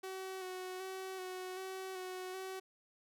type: tone with vibrato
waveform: sawtooth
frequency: 374 Hz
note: F#4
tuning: 19 cents sharp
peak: -38 dBFS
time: 0.03-2.6 s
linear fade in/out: 10 ms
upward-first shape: square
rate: 1.3 Hz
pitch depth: 21 cents each way
effects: none

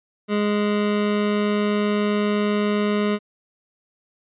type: tone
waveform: 25% pulse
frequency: 207.7 Hz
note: G#3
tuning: in tune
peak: -15 dBFS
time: 0.28-3.19 s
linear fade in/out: 50 ms
effects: resampled to 8000 Hz

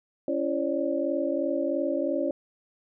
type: tone cluster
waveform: sine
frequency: 278.8 / 337.3 / 547 / 590 Hz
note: C#4 / E4 / C#5 / D5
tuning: +10 / +40 / -23 / +8 cents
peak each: -30 dBFS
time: 0.28-2.31 s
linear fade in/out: 2 ms
effects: none

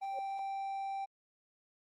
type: tone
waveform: triangle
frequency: 783 Hz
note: G5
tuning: 2 cents flat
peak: -34 dBFS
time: 0.01-1.06 s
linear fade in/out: 20 ms
type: tone with exponential growth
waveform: sine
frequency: 548 Hz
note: C#5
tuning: 20 cents flat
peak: -37 dBFS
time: 0.07-0.19 s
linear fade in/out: 2 ms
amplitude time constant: 24 ms
effects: Opus 24 kbps

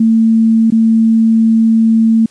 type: tone with dropouts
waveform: sine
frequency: 224.5 Hz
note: A3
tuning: 35 cents sharp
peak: -6 dBFS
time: 0-2.26 s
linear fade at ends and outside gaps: 5 ms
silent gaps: 0.704-0.721 s
effects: white hiss -47 dBFS RMS until 2.3 s + resampled to 22050 Hz

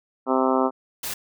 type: harmonic tone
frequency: 130.81 Hz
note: C3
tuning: in tune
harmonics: 2 / 3 / 4 / 5 / 6 / 7 / 8 / 9 / 10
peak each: -23 / -25 / -26 / -27 / -28 / -28 / -29 / -30 / -30 dBFS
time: 0.26-0.71 s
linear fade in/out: 50 ms
type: noise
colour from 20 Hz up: white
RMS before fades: -30 dBFS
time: 1.03-1.14 s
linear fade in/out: 5 ms
effects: none

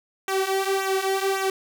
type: tone with flanger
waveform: sawtooth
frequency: 386.1 Hz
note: G4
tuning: 26 cents flat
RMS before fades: -24 dBFS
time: 0.28-1.5 s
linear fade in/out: 2 ms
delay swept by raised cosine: 0.21 to 3.41 ms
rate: 1.8 Hz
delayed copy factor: -0.75
effects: none

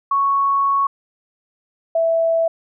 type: tone pair in turn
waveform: sine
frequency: 1108.7 / 659.2 Hz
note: C#6 / E5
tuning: 0 / 0 cents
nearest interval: major sixth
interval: 900 cents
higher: first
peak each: -14 / -14 dBFS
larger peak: neither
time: 0.11-0.87 / 1.95-2.48 s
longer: first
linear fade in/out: 5 ms
effects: none

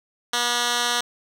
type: tone with band-pass filter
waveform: 10% pulse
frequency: 241.1 Hz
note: B3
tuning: 41 cents flat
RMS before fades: -23 dBFS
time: 0.33-1.01 s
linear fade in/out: 5 ms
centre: 4200 Hz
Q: 0.74
effects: none

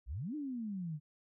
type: exponential two-way sweep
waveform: sine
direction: up then down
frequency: 52.1 to 311.1 to 144.6 Hz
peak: -37 dBFS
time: 0.06-1 s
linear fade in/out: 50 ms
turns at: 0.35 s
effects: none

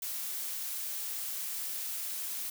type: noise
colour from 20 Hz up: blue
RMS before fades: -37 dBFS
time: 0.02-2.5 s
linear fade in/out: 5 ms
effects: none

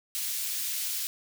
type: high-pass noise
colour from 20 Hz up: white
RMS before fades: -32 dBFS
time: 0.15-1.07 s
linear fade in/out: 0 ms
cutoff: 2800 Hz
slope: 12 dB/octave
effects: none

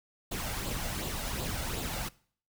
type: noise with flanger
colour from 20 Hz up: pink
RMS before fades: -35 dBFS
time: 0.31-2.09 s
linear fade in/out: 10 ms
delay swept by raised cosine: 0.25 to 1.45 ms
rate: 2.7 Hz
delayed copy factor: +0.5
effects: noise-tail reverb RT60 0.5 s tail -21 dB re dry

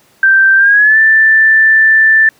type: tone with pitch glide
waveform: sine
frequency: 1566 to 1768 Hz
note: G6 to A6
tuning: -2 to +8 cents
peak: -4 dBFS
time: 0.23-2.29 s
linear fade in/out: 2 ms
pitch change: +210 cents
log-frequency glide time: 0.57-0.98 s
effects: pink hiss -49 dBFS RMS until 2.39 s + high-pass 150 Hz 12 dB/octave

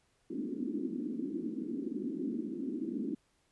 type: band-pass noise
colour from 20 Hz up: pink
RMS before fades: -37 dBFS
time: 0.3-3.15 s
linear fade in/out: 5 ms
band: 220 to 340 Hz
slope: 48 dB/octave
effects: pink hiss -73 dBFS RMS until 3.51 s + resampled to 24000 Hz

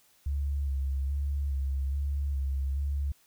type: tone with vibrato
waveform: sine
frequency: 69.3 Hz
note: C#2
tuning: in tune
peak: -27 dBFS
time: 0.26-3.12 s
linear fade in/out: 5 ms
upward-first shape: square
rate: 1.2 Hz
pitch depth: 33 cents each way
effects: white hiss -64 dBFS RMS until 3.26 s

